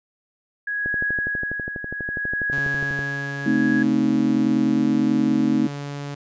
sine tone with tremolo, 1663 Hz, G#6, 2 cents sharp, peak -20 dBFS, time 0.67-3.83 s, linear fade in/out 5 ms, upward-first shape triangle, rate 0.65 Hz, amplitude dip 70%
click train, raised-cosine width 2 ms, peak -18 dBFS, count 27, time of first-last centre 0.86-2.991 s, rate 12.2 Hz
sawtooth tone with pitch glide, 140.2 to 142.9 Hz, C#3 to D3, +20 to -47 cents, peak -25 dBFS, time 2.52-6.15 s, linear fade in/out 10 ms, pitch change +33 cents, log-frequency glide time 4.64-4.9 s
sine chord, A diminished, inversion none, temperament equal, 220 / 261.6 / 311.1 Hz, A3 / C4 / Eb4, 0 / 0 / 0 cents, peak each -21 dBFS, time 3.46-5.67 s, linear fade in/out 5 ms
effects resampled to 16000 Hz

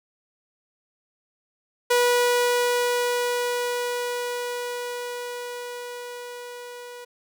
sawtooth tone with level ramp, 487.3 Hz, B4, 23 cents flat, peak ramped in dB -13 to -34 dBFS, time 1.9-7.05 s, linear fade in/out 10 ms, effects none

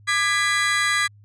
35% pulse chord, G# diminished, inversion second, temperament just, 1196.1 / 1661.2 / 1993.5 Hz, D6 / G#6 / B6, +31 / 0 / +16 cents, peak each -23 / -22 / -20 dBFS, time 0.07-1.08 s, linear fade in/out 20 ms, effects added 103 Hz sine -47 dBFS peak until 1.24 s + resampled to 22050 Hz

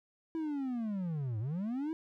triangle linear two-way sweep, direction down then up, 329.6 to 102.7 to 329.6 Hz, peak -31 dBFS, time 0.35-1.93 s, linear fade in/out 0 ms, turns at 1.39 s, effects none

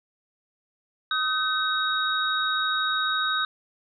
sine tone cluster, 1262 / 1530 / 3778 Hz, D#6 / G6 / A#7, +24 / -42 / +22 cents, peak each -27 dBFS, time 1.11-3.45 s, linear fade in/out 2 ms, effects none

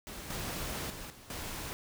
pink noise with level steps, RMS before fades -44 / -38 / -44 / -53 / -40 dBFS, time 0.07-1.73 s, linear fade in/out 0 ms, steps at 0.3 / 0.9 / 1.1 / 1.3 s, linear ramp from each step 2 ms, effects none

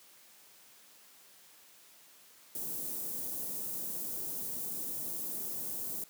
white band-stop noise, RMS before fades -38 dBFS, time 2.55-6.04 s, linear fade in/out 2 ms, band 420 to 11000 Hz, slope 12 dB/octave, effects white hiss -59 dBFS RMS until 6.09 s + high-pass 150 Hz 12 dB/octave

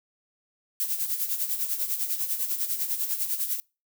violet noise with tremolo, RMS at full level -26 dBFS, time 0.8-3.6 s, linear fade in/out 0 ms, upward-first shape sine, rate 10 Hz, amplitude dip 65%, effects noise-tail reverb RT60 0.3 s tail -26 dB re dry

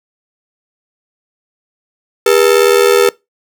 45% pulse ring-modulated tone, 441.7 Hz, A4, 7 cents sharp, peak -4 dBFS, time 2.26-3.09 s, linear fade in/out 2 ms, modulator 39.6 Hz, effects noise-tail reverb RT60 0.2 s tail -22 dB re dry

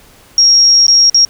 sine tone with dropouts, 5590 Hz, F8, 1 cent sharp, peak -4 dBFS, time 0.38-1.25 s, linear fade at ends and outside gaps 1 ms, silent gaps 0.867-0.881 / 1.098-1.145 s, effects pink hiss -43 dBFS RMS until 1.29 s

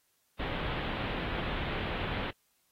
pink low-pass noise, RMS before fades -35 dBFS, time 0.39-2.31 s, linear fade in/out 10 ms, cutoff 3600 Hz, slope 48 dB/octave, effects white hiss -73 dBFS RMS until 2.71 s + AAC 48 kbps

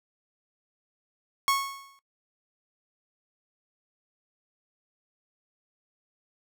sawtooth tone with exponential decay, 1100 Hz, C#6, 14 cents flat, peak -16 dBFS, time 1.48-1.99 s, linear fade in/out 0 ms, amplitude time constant 110 ms, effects noise-tail reverb RT60 0.1 s tail -17 dB re dry

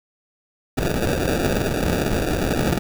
white noise with sample-and-hold, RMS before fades -21 dBFS, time 0.77-2.79 s, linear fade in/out 10 ms, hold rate 1050 Hz, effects none

